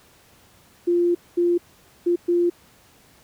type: tone bursts at uneven times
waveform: sine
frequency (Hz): 347.9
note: F4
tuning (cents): -7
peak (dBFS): -16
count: 4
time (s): 0.87-1.15 / 1.37-1.58 / 2.06-2.16 / 2.28-2.5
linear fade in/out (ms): 10
effects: pink hiss -54 dBFS RMS until 3.23 s + high-pass 60 Hz 12 dB/octave